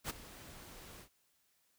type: noise with ADSR envelope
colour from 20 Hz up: pink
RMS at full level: -36 dBFS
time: 0.04-1.09 s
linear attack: 58 ms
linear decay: 16 ms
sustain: -17 dB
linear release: 91 ms
effects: white hiss -75 dBFS RMS until 1.78 s